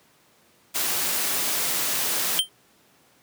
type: noise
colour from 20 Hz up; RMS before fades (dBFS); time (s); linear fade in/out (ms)
white; -25; 0.74-2.4; 20
type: tone with exponential decay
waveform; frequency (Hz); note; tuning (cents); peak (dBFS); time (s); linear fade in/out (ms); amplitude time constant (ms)
square; 3136; G7; 0; -14; 2.39-2.49; 0; 21
effects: pink hiss -59 dBFS RMS until 3.22 s + high-pass 150 Hz 12 dB/octave